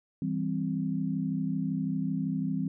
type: chord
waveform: sine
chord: C major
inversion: first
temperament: just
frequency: 163.52 / 196.22 / 261.6 Hz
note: E3 / G3 / C4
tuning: -14 / +2 / 0 cents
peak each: -32 dBFS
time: 0.22-2.68 s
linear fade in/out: 2 ms
effects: none